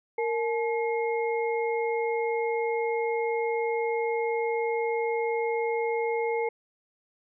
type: tone cluster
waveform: sine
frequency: 463 / 860 / 2146 Hz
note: A#4 / A5 / C7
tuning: -12 / -40 / +43 cents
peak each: -26 / -32 / -35 dBFS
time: 0.18-6.49 s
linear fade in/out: 5 ms
effects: none